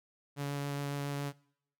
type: tone with vibrato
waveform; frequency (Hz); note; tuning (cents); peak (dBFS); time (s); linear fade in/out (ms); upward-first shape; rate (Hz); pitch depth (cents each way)
sawtooth; 142.2; C#3; +45; -30; 0.36-1.33; 50; sine; 7.2; 9
effects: noise-tail reverb RT60 0.7 s tail -23 dB re dry